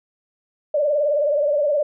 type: tone with vibrato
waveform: sine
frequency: 586 Hz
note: D5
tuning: 4 cents flat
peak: -16 dBFS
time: 0.74-1.83 s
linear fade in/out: 5 ms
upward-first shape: sine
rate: 19 Hz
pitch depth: 79 cents each way
effects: none